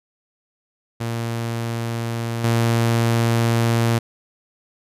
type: tone with level steps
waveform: sawtooth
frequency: 116 Hz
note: A#2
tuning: 8 cents flat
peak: -19 / -12 dBFS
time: 1-3.99 s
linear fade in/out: 10 ms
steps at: 2.44 s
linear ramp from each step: 2 ms
effects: resampled to 32000 Hz